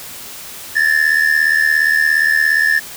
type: ring-modulated tone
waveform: triangle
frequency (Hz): 1760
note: A6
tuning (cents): 0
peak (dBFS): -6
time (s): 0.75-2.8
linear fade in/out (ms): 20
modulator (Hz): 38.6
effects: white hiss -32 dBFS RMS until 2.96 s